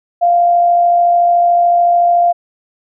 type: tone with amplitude modulation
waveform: sine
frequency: 696 Hz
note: F5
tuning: 6 cents flat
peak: -6 dBFS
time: 0.21-2.33 s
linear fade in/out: 20 ms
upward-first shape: sine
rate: 53.7 Hz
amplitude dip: 30%
effects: none